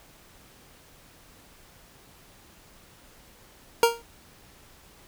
25% pulse tone with exponential decay, 466.2 Hz, A#4, in tune, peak -9 dBFS, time 3.83-4.02 s, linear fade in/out 1 ms, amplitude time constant 41 ms, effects pink hiss -54 dBFS RMS until 5.07 s

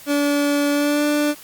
30% pulse tone with pitch glide, 287.9 to 295.1 Hz, D4 to D4, -34 to +8 cents, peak -14 dBFS, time 0.06-1.35 s, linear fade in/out 50 ms, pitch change +42 cents, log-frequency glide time 0.71-1.05 s, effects white hiss -42 dBFS RMS until 1.43 s + Opus 48 kbps

